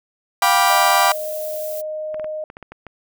35% pulse chord, G dominant seventh, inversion third, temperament just, 705.6 / 784 / 980 / 1176 Hz, F5 / G5 / B5 / D6, +18 / 0 / -14 / +2 cents, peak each -17 dBFS, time 0.42-1.12 s, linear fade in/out 2 ms
violet noise, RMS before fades -33 dBFS, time 0.66-1.82 s, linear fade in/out 20 ms
sine tone, 618 Hz, D#5, 12 cents flat, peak -24 dBFS, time 0.7-2.44 s, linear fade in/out 2 ms
clicks, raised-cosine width 0.5 ms, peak -21 dBFS, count 8, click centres 2.144 / 2.197 / 2.244 / 2.501 / 2.569 / 2.627 / 2.72 / 2.867 s
effects none

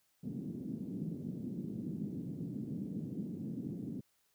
pink band-pass noise, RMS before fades -41 dBFS, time 0.23-4.01 s, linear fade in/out 10 ms, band 160 to 270 Hz, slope 24 dB/octave, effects white hiss -75 dBFS RMS until 4.34 s

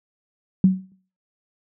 sine tone with exponential decay, 187.3 Hz, F#3, 21 cents sharp, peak -8 dBFS, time 0.64-0.92 s, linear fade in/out 2 ms, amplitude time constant 60 ms, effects noise-tail reverb RT60 0.4 s tail -17 dB re dry

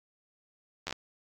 slowing click train, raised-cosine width 0.2 ms, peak -17 dBFS, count 5, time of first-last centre 0.87-0.926 s, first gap 11 ms, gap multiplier 1.16, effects AAC 64 kbps

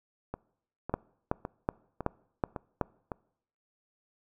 two click trains, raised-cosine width 1 ms, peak -13 / -21 dBFS, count 6 / 6, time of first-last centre 0.94-2.813 / 0.34-3.118 s, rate 2.67 / 1.8 Hz, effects noise-tail reverb RT60 0.7 s tail -24 dB re dry

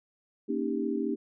sine chord, Eb dominant seventh, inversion second, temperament equal with one note detuned, 233.1 / 277.2 / 311.1 / 396.3 Hz, Bb3 / Db4 / Eb4 / G4, 0 / 0 / 0 / +19 cents, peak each -33 dBFS, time 0.48-1.16 s, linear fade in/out 20 ms, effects none

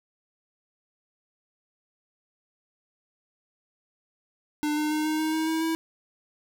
square tone with pitch steps, 299.5 / 303 / 306.5 / 310.1 / 313.7 / 317.3 / 321 / 324.7 Hz, D4 / D#4 / D#4 / D#4 / D#4 / D#4 / E4 / E4, +34 / -46 / -26 / -6 / +14 / +34 / -46 / -26 cents, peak -25 dBFS, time 4.63-5.75 s, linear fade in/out 0 ms, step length 140 ms, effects none

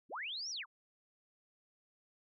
sine linear two-way sweep, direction up then down, 142.1 to 5910 to 811 Hz, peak -39 dBFS, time 0.09-0.66 s, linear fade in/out 50 ms, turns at 0.5 s, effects none

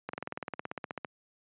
slowing click train, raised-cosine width 0.5 ms, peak -20 dBFS, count 18, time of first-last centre 0.09-1.048 s, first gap 44 ms, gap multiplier 1.03, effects high-pass 150 Hz 12 dB/octave + resampled to 8000 Hz

